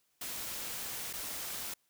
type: noise with dropouts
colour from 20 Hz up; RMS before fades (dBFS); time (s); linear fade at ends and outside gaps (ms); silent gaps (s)
white; -40; 0.21-1.74; 5; 1.13-1.135
effects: white hiss -75 dBFS RMS until 1.89 s